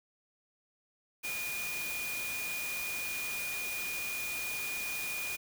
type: tone in noise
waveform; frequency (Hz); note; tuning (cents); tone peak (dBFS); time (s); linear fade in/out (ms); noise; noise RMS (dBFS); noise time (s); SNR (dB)
sine; 2443; D#7; -32; -36; 1.23-5.37; 20; white; -40; 1.23-5.37; +1
effects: none